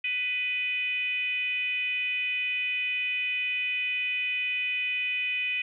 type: tone with frequency modulation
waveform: sine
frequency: 2489 Hz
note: D#7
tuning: in tune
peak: -26 dBFS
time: 0.04-5.62 s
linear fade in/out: 5 ms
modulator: 500 Hz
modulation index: 0.64
effects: none